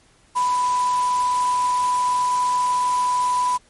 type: tone in noise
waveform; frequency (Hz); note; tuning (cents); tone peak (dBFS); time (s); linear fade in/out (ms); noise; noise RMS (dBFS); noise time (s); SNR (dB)
sine; 993; B5; +9; -17; 0.35-3.58; 20; white; -33; 0.35-3.58; +13
effects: pink hiss -56 dBFS RMS until 3.69 s + MP3 48 kbps